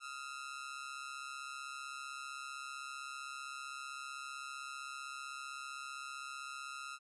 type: ring-modulated tone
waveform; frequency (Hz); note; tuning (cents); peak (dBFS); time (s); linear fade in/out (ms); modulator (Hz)
sawtooth; 1324; E6; +7; -37; 0-6.99; 50; 67.8
effects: resampled to 24000 Hz